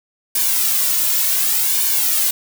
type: noise with flanger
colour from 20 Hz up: blue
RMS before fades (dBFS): -17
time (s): 0.35-2.31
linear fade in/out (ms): 5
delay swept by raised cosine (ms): 1.5 to 2.6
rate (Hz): 0.68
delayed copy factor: -0.9
effects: none